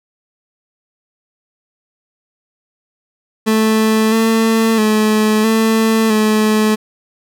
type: tone with pitch steps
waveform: 30% pulse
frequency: 219.1 / 224.4 / 215.1 / 222.5 / 215.3 Hz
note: A3 / A3 / A3 / A3 / A3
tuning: -7 / +34 / -39 / +20 / -37 cents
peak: -8 dBFS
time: 3.46-6.76 s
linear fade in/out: 20 ms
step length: 660 ms
effects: none